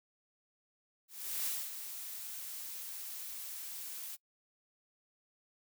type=noise with ADSR envelope; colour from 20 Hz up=blue; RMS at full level=-35 dBFS; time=1.08-4.17 s; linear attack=370 ms; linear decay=240 ms; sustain=-9 dB; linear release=30 ms; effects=noise-tail reverb RT60 0.1 s tail -24 dB re dry